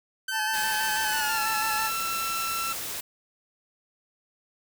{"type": "tone with pitch glide", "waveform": "sawtooth", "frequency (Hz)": [1540, 1340.6], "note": ["G6", "E6"], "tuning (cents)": [-31, 29], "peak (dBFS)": -25, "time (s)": [0.28, 2.73], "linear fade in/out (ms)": 5, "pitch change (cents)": -240, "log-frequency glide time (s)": [1.05, 1.45]}
{"type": "tone with vibrato", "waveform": "25% pulse", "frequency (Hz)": 868, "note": "A5", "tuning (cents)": -24, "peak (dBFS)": -24, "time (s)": [0.31, 1.91], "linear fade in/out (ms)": 50, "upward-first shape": "square", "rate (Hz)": 6.1, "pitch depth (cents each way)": 25}
{"type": "noise", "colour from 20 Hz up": "white", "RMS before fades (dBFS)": -34, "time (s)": [0.53, 3.01], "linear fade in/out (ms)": 10}
{"effects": []}